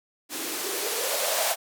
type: noise with band-pass filter sweep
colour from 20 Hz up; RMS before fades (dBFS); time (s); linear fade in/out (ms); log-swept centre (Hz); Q
violet; -28; 0.29-1.56; 50; 280 to 700; 5.7
effects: none